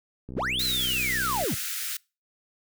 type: click train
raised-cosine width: 3 ms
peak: -26 dBFS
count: 74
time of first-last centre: 0.29-1.44 s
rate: 63.5 Hz
type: linear two-way sweep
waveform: triangle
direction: up then down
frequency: 67.3 to 4186 to 67.3 Hz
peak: -24 dBFS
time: 0.36-1.55 s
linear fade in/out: 10 ms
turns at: 0.63 s
type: high-pass noise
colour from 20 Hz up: white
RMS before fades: -32 dBFS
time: 0.59-1.97 s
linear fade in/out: 5 ms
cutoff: 1300 Hz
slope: 96 dB/octave
effects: noise-tail reverb RT60 0.3 s tail -25 dB re dry